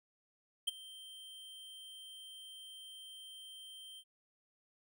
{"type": "tone with ADSR envelope", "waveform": "square", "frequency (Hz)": 3136, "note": "G7", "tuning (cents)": 0, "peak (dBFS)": -30, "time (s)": [0.67, 4.04], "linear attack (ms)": 12, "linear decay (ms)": 18, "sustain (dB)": -20, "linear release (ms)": 58, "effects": []}